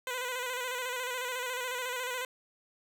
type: tone with vibrato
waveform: 10% pulse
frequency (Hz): 501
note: B4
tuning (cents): +25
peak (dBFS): -25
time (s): 0.07-2.25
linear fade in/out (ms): 2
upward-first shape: square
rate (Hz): 14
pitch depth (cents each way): 43
effects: none